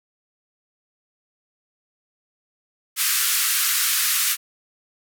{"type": "band-pass noise", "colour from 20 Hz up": "white", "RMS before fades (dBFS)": -21, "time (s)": [2.96, 4.37], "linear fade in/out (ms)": 50, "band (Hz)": [1200, 16000], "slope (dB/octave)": 48, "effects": []}